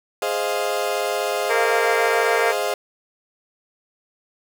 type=chord; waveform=35% pulse; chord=F minor seventh; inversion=first; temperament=equal; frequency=415.3 / 523.3 / 622.3 / 698.5 Hz; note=Ab4 / C5 / Eb5 / F5; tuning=0 / 0 / 0 / 0 cents; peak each=-25 dBFS; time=0.22-2.74 s; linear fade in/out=2 ms
type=harmonic tone; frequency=230.5 Hz; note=A#3; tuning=19 cents flat; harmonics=2 / 3 / 4 / 5 / 6 / 7 / 8 / 9 / 10; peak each=-22 / -28 / -27 / -30 / -31 / -26 / -29 / -31 / -30 dBFS; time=1.49-2.53 s; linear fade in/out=20 ms
effects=none